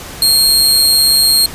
sawtooth tone with amplitude modulation, 4237 Hz, C8, 21 cents sharp, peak -3 dBFS, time 0.22-1.46 s, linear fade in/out 2 ms, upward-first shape sine, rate 138 Hz, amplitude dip 35%, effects pink hiss -29 dBFS RMS until 1.54 s + resampled to 32000 Hz

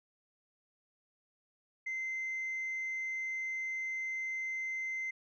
sine tone, 2073 Hz, C7, 17 cents flat, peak -33 dBFS, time 1.86-5.11 s, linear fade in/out 10 ms, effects tanh soft clip ceiling -32 dBFS

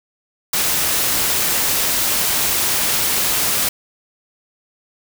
white noise, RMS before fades -18 dBFS, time 0.53-3.69 s, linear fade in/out 5 ms, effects none

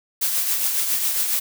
blue noise with tremolo, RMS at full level -20 dBFS, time 0.21-1.4 s, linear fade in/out 10 ms, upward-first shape triangle, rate 7.3 Hz, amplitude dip 45%, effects none

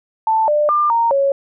sine tone with pitch steps, 884 / 596 / 1196 / 927 / 553 Hz, A5 / D5 / D6 / A#5 / C#5, +8 / +25 / +31 / -10 / -4 cents, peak -12 dBFS, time 0.27-1.32 s, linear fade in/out 2 ms, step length 210 ms, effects none

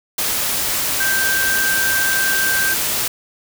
sine tone in noise, 1568 Hz, G6, in tune, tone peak -17 dBFS, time 1-2.74 s, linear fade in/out 5 ms, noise white, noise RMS -20 dBFS, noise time 0.18-3.08 s, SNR 0 dB, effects none

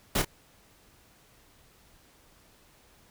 pink noise with echo, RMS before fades -26 dBFS, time 0.15-0.22 s, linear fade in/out 5 ms, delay 29 ms, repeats 1, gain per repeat -8 dB, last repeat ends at 0.249 s, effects pink hiss -60 dBFS RMS until 3.1 s

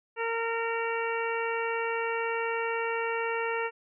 harmonic tone, 459 Hz, A#4, 27 cents flat, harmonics 1 / 2 / 3 / 4 / 5 / 6, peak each -31 / -34 / -36 / -37 / -38 / -39 dBFS, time 0.16-3.71 s, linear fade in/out 50 ms, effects none

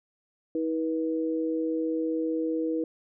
sine tone pair together, 320.3 / 484.9 Hz, E4 / B4, -50 / -32 cents, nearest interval perfect fifth, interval 718 cents, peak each -27 / -30 dBFS, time 0.55-2.84 s, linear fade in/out 2 ms, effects none

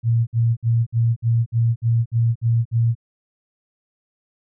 sine tone bursts, 116 Hz, A#2, 8 cents flat, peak -14 dBFS, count 10, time 0.03-2.952 s, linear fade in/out 50 ms, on 240 ms, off 58 ms, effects none

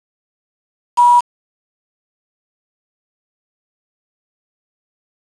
sine tone with quantisation, 967 Hz, B5, 37 cents flat, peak -6 dBFS, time 0.97-1.21 s, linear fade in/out 20 ms, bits 4, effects resampled to 22050 Hz

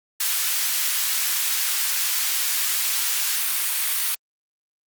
white high-pass noise, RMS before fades -23 dBFS, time 0.2-4.15 s, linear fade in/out 5 ms, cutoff 1400 Hz, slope 12 dB/octave, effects Opus 48 kbps

